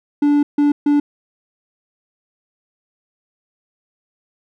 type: tone bursts at uneven times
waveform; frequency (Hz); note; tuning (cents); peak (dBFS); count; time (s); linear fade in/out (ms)
triangle; 290.8; D4; -17; -9; 3; 0.22-0.43 / 0.58-0.72 / 0.86-1; 5
effects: none